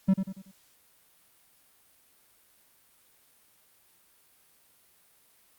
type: tone with echo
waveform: triangle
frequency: 191.8 Hz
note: G3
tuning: 37 cents flat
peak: -16 dBFS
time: 0.08-0.14 s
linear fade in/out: 10 ms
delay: 94 ms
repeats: 4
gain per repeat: -8 dB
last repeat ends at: 0.516 s
effects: white hiss -63 dBFS RMS until 5.58 s + Opus 48 kbps